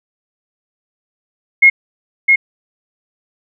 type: tone with echo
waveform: sine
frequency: 2156 Hz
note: C#7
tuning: 49 cents flat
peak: -3 dBFS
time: 1.62-1.7 s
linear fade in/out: 10 ms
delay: 660 ms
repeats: 1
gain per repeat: -3 dB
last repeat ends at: 2.36 s
effects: none